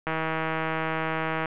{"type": "click train", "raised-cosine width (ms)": 0.5, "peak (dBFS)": -13, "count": 223, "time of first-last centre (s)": [0.07, 1.458], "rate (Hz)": 160, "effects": ["resampled to 8000 Hz", "9-bit"]}